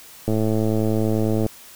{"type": "click train", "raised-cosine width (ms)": 2, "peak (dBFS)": -9, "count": 130, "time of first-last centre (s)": [0.28, 1.463], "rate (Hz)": 109, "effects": ["white hiss -44 dBFS RMS until 1.75 s"]}